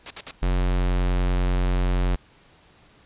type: noise bursts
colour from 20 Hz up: white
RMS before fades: -32 dBFS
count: 3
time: 0.06-0.311 s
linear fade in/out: 2 ms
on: 45 ms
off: 58 ms
type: tone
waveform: square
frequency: 45.21 Hz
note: F#1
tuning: 39 cents flat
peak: -20 dBFS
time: 0.42-2.16 s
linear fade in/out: 10 ms
effects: pink hiss -55 dBFS RMS until 3.05 s + resampled to 8000 Hz